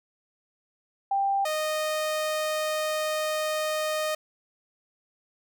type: tone pair in turn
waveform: sine / sawtooth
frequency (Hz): 790 / 618.2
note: G5 / D#5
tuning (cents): +13 / -11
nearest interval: major third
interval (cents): 424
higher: first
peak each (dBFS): -22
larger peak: neither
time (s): 1.11-1.45 / 1.45-4.15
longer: second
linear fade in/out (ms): 5
effects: none